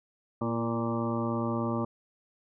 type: harmonic tone with a mistuned harmonic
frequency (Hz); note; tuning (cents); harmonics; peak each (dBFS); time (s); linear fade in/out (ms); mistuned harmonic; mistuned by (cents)
116.54; A#2; 0; 1 / 2 / 3 / 4 / 5 / 7 / 8 / 9 / 10; -34 / -31 / -35 / -40 / -37 / -42 / -41 / -43 / -38; 0.41-1.85; 5; 3; -34
effects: none